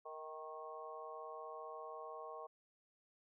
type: harmonic tone with a mistuned harmonic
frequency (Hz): 155.56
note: D#3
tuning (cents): 0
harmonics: 3 / 4 / 5 / 6 / 7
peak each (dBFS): -52 / -52 / -54 / -58 / -51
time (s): 0.05-2.47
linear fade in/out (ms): 10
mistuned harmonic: 4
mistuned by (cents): +28
effects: none

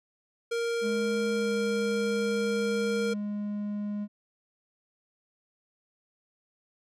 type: tone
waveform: square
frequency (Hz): 466.2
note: A#4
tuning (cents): 0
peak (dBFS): -28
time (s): 0.51-3.14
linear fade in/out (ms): 10
type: tone with pitch glide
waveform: triangle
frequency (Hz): 211.1 to 206.8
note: G#3 to G#3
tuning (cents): +29 to -7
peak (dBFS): -28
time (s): 0.81-4.08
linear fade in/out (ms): 50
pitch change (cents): -36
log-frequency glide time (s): 1.34-1.53
effects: low-pass 8000 Hz 12 dB/octave

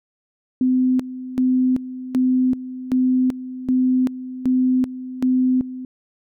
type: tone with tremolo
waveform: sine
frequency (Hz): 255.6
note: C4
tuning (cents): -40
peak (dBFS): -14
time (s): 0.61-5.85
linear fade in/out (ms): 2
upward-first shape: square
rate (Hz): 1.3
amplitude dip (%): 80
effects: none

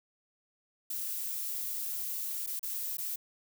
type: noise with dropouts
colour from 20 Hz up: violet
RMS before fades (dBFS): -36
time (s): 0.9-3.16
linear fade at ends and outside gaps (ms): 5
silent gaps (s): 2.464-2.472 / 2.594-2.629 / 2.971-2.982
effects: none

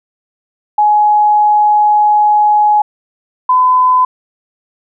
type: tone pair in turn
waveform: sine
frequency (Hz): 840 / 1011.7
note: G#5 / B5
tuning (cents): +19 / +41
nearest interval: minor third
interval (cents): 322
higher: second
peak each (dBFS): -6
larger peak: neither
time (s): 0.78-2.82 / 3.49-4.05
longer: first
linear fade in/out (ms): 5
effects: none

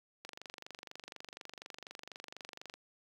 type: click train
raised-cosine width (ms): 0.2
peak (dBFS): -28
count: 61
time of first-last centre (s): 0.25-2.74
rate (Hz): 24.1
effects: high-pass 200 Hz 12 dB/octave + 9-bit

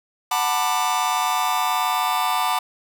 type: chord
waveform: 45% pulse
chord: B minor seventh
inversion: second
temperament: just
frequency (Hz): 740.8 / 889 / 987.8 / 1185.3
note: F#5 / A5 / B5 / D6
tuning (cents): +2 / +18 / 0 / +16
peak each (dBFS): -25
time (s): 0.31-2.59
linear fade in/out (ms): 5
effects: none

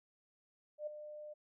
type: tone with ADSR envelope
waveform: sine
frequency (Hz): 601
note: D5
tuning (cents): +40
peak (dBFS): -36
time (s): 0.78-1.34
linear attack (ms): 89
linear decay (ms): 8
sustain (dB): -10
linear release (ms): 15
effects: none

